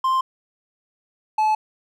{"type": "tone pair in turn", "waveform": "triangle", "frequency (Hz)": [1048, 862.8], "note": ["C6", "A5"], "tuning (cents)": [2, -34], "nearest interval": "minor third", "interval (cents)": 336, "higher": "first", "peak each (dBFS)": [-15, -14], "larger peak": "second", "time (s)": [[0.04, 0.21], [1.38, 1.55]], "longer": "neither", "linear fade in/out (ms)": 5, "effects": []}